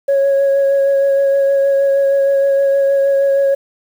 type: tone with vibrato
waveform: sine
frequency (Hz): 552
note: C#5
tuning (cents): -7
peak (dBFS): -8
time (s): 0.08-3.55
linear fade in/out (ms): 10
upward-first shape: sine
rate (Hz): 6.4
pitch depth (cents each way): 13
effects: tanh soft clip ceiling -8 dBFS + 7-bit